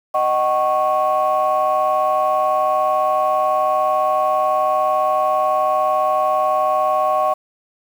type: tone cluster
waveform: sine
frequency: 619 / 753 / 1102 Hz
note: D#5 / F#5 / C#6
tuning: -9 / +30 / -11 cents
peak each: -18 dBFS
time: 0.14-7.34 s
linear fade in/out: 10 ms
effects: tanh soft clip ceiling -8 dBFS + 7-bit